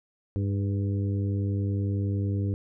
harmonic tone with a mistuned harmonic, 100 Hz, G2, 35 cents sharp, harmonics 1 / 2 / 3 / 4 / 5, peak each -25 / -34 / -35 / -40 / -43 dBFS, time 0.36-2.54 s, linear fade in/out 0 ms, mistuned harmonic 5, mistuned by -32 cents, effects none

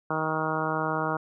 harmonic tone, 157.5 Hz, D#3, 21 cents sharp, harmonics 1 / 2 / 3 / 4 / 5 / 6 / 7 / 8 / 9, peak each -34 / -34 / -34 / -34 / -34 / -34 / -34 / -34 / -34 dBFS, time 0.1-1.17 s, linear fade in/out 5 ms, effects none

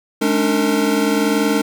square tone cluster, 211.5 / 281.6 / 302.3 / 456.2 Hz, G#3 / C#4 / D#4 / A#4, +32 / +27 / -50 / -37 cents, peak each -21 dBFS, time 0.21-1.62 s, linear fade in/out 10 ms, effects none

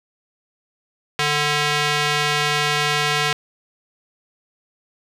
square tone with band-pass filter, 148.1 Hz, D3, 15 cents sharp, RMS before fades -20 dBFS, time 1.19-3.33 s, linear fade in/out 2 ms, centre 2800 Hz, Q 0.83, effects none

